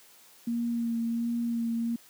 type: tone with vibrato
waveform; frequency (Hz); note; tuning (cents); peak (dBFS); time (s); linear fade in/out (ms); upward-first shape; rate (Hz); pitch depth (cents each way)
sine; 233.1; A#3; 0; -26; 0.47-1.96; 5; sine; 1.4; 19
effects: white hiss -56 dBFS RMS until 2.09 s + high-pass 150 Hz 12 dB/octave